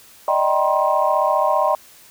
sine tone cluster, 597 / 632 / 775 / 961 / 1059 Hz, D5 / D#5 / G5 / B5 / C6, +28 / +27 / -20 / -48 / +21 cents, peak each -21 dBFS, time 0.28-1.75 s, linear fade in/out 2 ms, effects tanh soft clip ceiling -3 dBFS + white hiss -47 dBFS RMS until 2.1 s

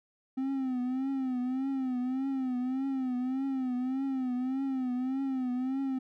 triangle tone with vibrato, 259.8 Hz, C4, 12 cents flat, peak -27 dBFS, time 0.37-5.99 s, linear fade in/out 10 ms, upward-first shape triangle, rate 1.7 Hz, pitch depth 96 cents each way, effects none

